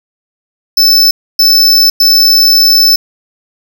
square tone bursts at uneven times, 5274 Hz, E8, in tune, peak -4 dBFS, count 3, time 0.77-1.11 / 1.39-1.9 / 2-2.96 s, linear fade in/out 5 ms, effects none

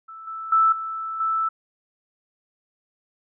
sine tone with level steps, 1318.5 Hz, E6, in tune, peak -37 / -30 / -14 / -27 / -20 dBFS, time 0.08-1.49 s, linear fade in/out 10 ms, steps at 0.27 / 0.52 / 0.72 / 1.2 s, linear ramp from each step 5 ms, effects none

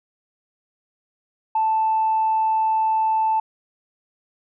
sine tone, 880 Hz, A5, in tune, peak -16 dBFS, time 1.55-3.4 s, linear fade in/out 5 ms, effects tanh soft clip ceiling -12 dBFS

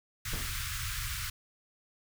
pink band-stop noise, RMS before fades -36 dBFS, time 0.25-1.3 s, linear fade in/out 5 ms, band 130 to 1200 Hz, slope 48 dB/octave
brown noise with exponential decay, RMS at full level -31 dBFS, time 0.33-0.69 s, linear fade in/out 2 ms, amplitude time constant 77 ms
effects none

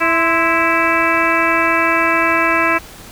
harmonic tone with a mistuned harmonic, 329.7 Hz, E4, in tune, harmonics 1 / 2 / 3 / 4 / 5 / 6 / 7 / 8, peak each -21 / -21 / -19 / -19 / -20 / -22 / -20 / -21 dBFS, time 0-2.79 s, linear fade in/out 20 ms, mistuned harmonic 3, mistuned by +72 cents, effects pink hiss -37 dBFS RMS until 3.11 s

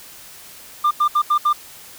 sine tone bursts at uneven times, 1196 Hz, D6, 31 cents sharp, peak -10 dBFS, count 5, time 0.84-0.91 / 1-1.08 / 1.15-1.22 / 1.3-1.38 / 1.45-1.53 s, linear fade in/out 10 ms, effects tanh soft clip ceiling -12 dBFS + white hiss -41 dBFS RMS until 1.98 s

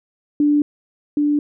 sine tone with echo, 293.7 Hz, D4, in tune, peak -12 dBFS, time 0.4-0.62 s, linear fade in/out 2 ms, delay 770 ms, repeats 1, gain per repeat -2 dB, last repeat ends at 1.39 s, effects none

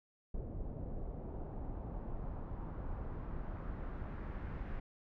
brown noise with low-pass filter sweep, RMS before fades -42 dBFS, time 0.34-4.8 s, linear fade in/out 5 ms, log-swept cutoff 550 to 1900 Hz, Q 1.4, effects none

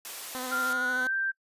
white high-pass noise, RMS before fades -39 dBFS, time 0.05-0.73 s, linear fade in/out 0 ms, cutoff 390 Hz, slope 12 dB/octave
10% pulse tone with vibrato, 254.6 Hz, C4, 47 cents flat, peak -26 dBFS, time 0.35-1.07 s, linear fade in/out 0 ms, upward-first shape square, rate 13 Hz, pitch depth 19 cents each way
sine tone with pitch glide, 1393 to 1572.6 Hz, F6 to G6, -5 to +5 cents, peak -26 dBFS, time 0.51-1.32 s, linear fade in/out 20 ms, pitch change +210 cents, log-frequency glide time 0.68-1.13 s
effects noise-tail reverb RT60 0.1 s tail -22 dB re dry + resampled to 32000 Hz

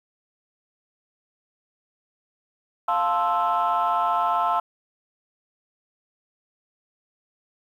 sine chord, F major seventh, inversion none, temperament equal, 698.5 / 880 / 1046.5 / 1318.5 Hz, F5 / A5 / C6 / E6, 0 / 0 / 0 / 0 cents, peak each -24 dBFS, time 2.88-4.6 s, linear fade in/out 5 ms, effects tanh soft clip ceiling -14 dBFS + 9-bit

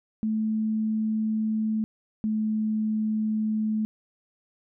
sine tone pair in turn, 218 / 216.4 Hz, A3 / A3, -16 / -29 cents, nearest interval unison, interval 13 cents, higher first, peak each -23 dBFS, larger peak neither, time 0.23-1.84 / 2.24-3.85 s, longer neither, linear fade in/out 0 ms, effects none

